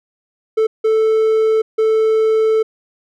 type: tone bursts at uneven times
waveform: triangle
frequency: 440 Hz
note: A4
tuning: in tune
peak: -9 dBFS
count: 3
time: 0.57-0.67 / 0.84-1.62 / 1.78-2.63 s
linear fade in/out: 10 ms
effects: none